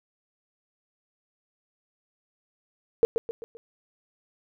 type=tone with echo; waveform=sine; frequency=459.7 Hz; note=A#4; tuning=24 cents flat; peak=-14 dBFS; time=3.03-3.05 s; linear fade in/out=0 ms; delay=130 ms; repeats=4; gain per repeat=-7 dB; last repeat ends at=3.57 s; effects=none